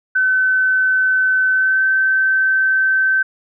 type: tone with pitch glide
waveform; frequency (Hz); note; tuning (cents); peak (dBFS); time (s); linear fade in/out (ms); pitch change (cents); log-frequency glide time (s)
sine; 1521 to 1543.1; F#6 to G6; +47 to -28; -12; 0.15-3.23; 10; +25; 1.52-1.84
effects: none